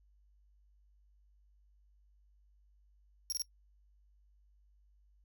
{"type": "tone bursts", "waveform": "sawtooth", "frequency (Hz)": 5590, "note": "F8", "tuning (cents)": 1, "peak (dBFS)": -31, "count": 3, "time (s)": [3.3, 3.419], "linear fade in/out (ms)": 0, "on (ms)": 23, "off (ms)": 25, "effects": ["noise-tail reverb RT60 0.1 s tail -20 dB re dry", "added 50 Hz sine -64 dBFS peak until 5.24 s"]}